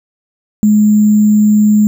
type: tone with sample-and-hold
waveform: sine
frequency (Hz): 210.9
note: G#3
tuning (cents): +27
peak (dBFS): -5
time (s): 0.63-1.87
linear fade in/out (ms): 0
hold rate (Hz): 7350
effects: none